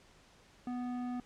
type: tone with low-pass filter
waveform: square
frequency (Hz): 246.9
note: B3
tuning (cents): 0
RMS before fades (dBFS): -38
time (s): 0.67-1.2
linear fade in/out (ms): 2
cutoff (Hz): 1100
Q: 0.76
effects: pink hiss -62 dBFS RMS until 1.25 s + low-pass 7000 Hz 12 dB/octave

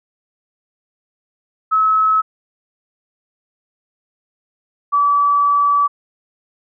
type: tone pair in turn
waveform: sine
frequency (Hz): 1291 / 1150.2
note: E6 / D6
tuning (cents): -37 / -36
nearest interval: major second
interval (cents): 199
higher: first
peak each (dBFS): -11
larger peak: neither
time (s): 1.71-2.22 / 4.92-5.88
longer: second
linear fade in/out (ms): 20
effects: none

